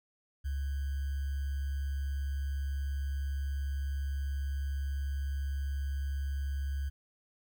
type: tone with sample-and-hold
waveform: sine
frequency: 69.3 Hz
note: C#2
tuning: in tune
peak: -31 dBFS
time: 0.44-6.9 s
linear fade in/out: 20 ms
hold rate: 1575 Hz
effects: none